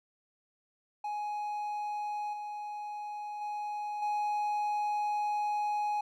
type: tone with level steps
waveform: triangle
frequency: 835 Hz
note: G#5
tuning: 9 cents sharp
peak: -31 / -35 / -32 / -27 dBFS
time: 1.04-6.01 s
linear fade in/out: 5 ms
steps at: 2.33 / 3.41 / 4.02 s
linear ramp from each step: 5 ms
effects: none